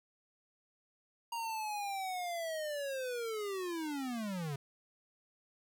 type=linear sweep; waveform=square; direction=down; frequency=939 to 134.2 Hz; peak=-37 dBFS; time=1.32-4.56 s; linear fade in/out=5 ms; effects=none